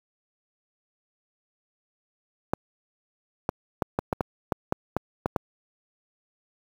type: clicks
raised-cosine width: 1 ms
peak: -9 dBFS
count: 11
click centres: 2.535 / 3.491 / 3.822 / 3.989 / 4.128 / 4.208 / 4.522 / 4.724 / 4.966 / 5.259 / 5.362 s
effects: high-pass 60 Hz 12 dB/octave + 7-bit